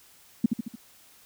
sine tone with echo, 229.2 Hz, A#3, 29 cents flat, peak -15 dBFS, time 0.44-0.46 s, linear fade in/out 5 ms, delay 74 ms, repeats 4, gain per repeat -5 dB, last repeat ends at 0.756 s, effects white hiss -56 dBFS RMS until 1.25 s

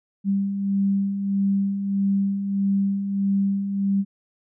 sine beating tone pair, 196 / 197.6 Hz, G3 / G3, 0 / +14 cents, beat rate 1.6 Hz, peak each -29 / -20 dBFS, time 0.24-4.05 s, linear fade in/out 50 ms, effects none

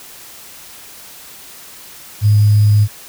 sine tone with sample-and-hold, 104.6 Hz, G#2, 13 cents sharp, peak -7 dBFS, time 2.21-2.88 s, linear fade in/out 50 ms, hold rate 4900 Hz, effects white hiss -37 dBFS RMS until 3.08 s

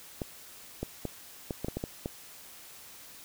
clicks, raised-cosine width 2 ms, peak -19 dBFS, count 9, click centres 0.218 / 0.83 / 1.053 / 1.508 / 1.646 / 1.684 / 1.77 / 1.839 / 2.059 s, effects white hiss -50 dBFS RMS until 3.24 s

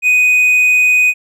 triangle tone, 2493 Hz, D#7, 3 cents sharp, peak -6 dBFS, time 0.02-1.14 s, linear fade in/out 50 ms, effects none

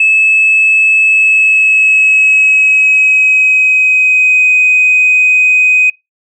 sine tone with pitch glide, 2600 to 2507 Hz, E7 to D#7, -24 to +12 cents, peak -4 dBFS, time 0-5.9 s, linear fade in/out 5 ms, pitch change -64 cents, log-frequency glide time 1.04-4.52 s, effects noise-tail reverb RT60 0.2 s tail -24 dB re dry + tanh soft clip ceiling -1 dBFS

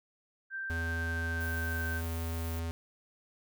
sine tone with pitch glide, 1568 to 1549.1 Hz, G6 to G6, 0 to -21 cents, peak -35 dBFS, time 0.5-2.02 s, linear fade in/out 50 ms, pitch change -21 cents, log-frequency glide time 0.82-1.87 s
square tone, 82.9 Hz, E2, 10 cents sharp, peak -34 dBFS, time 0.7-2.71 s, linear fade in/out 0 ms
violet noise, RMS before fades -47 dBFS, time 1.4-2.6 s, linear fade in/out 10 ms
effects none

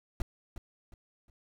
brown noise with echo, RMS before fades -29 dBFS, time 0.2-0.22 s, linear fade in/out 2 ms, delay 360 ms, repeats 3, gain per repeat -10 dB, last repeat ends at 1.3 s, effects none

